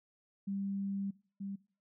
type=tone pair in turn; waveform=sine; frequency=197.3 / 197.3 Hz; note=G3 / G3; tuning=+11 / +11 cents; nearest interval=unison; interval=0 cents; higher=neither; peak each=-34 / -38 dBFS; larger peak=first; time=0.47-1.11 / 1.4-1.56 s; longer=first; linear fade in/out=10 ms; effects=noise-tail reverb RT60 0.4 s tail -21 dB re dry